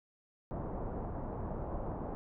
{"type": "low-pass noise", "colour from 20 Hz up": "pink", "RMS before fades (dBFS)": -39, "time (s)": [0.51, 2.15], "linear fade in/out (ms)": 0, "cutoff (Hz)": 950, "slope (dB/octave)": 24, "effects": []}